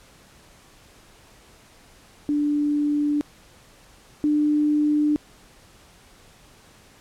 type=tone pair in turn; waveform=sine; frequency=293.7 / 298.3 Hz; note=D4 / D4; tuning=0 / +27 cents; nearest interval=unison; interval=27 cents; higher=second; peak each=-19 / -17 dBFS; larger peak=second; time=2.29-3.21 / 4.24-5.16 s; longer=neither; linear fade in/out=0 ms; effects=pink hiss -52 dBFS RMS until 7 s + low-pass 11000 Hz 12 dB/octave